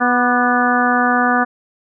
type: harmonic tone with a mistuned harmonic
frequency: 246.3 Hz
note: B3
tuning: 5 cents flat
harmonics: 1 / 2 / 3 / 4 / 5 / 6 / 7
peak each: -18 / -24 / -18 / -24 / -19 / -19 / -22 dBFS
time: 0-1.45 s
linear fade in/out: 20 ms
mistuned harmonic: 5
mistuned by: -36 cents
effects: none